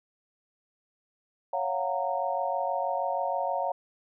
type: chord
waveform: sine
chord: Gb major seventh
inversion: second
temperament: just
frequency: 555 / 693.7 / 740 / 925 Hz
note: Db5 / F5 / Gb5 / Bb5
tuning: +2 / -12 / 0 / -14 cents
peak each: -32 dBFS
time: 1.53-3.72 s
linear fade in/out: 5 ms
effects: none